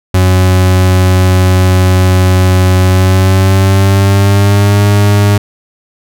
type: tone with pitch glide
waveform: 40% pulse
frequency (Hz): 92.5 to 102.04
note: F#2 to G#2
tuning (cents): 0 to -30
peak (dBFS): -4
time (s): 0.14-5.38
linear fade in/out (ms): 5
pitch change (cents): +170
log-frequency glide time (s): 2.83-4.82
effects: none